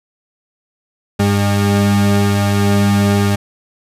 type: tone pair together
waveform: 40% pulse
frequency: 100.58 / 202.2 Hz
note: G2 / G#3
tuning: +45 / -46 cents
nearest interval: octave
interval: 1209 cents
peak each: -13 dBFS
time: 1.19-3.36 s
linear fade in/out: 10 ms
effects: resampled to 32000 Hz